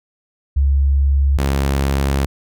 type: tone pair in turn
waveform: sine / sawtooth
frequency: 69.3 / 68.74 Hz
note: C#2 / C#2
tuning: 0 / -14 cents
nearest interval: unison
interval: 14 cents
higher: first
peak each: -11 dBFS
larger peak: neither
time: 0.56-1.38 / 1.38-2.26 s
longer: second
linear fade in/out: 10 ms
effects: none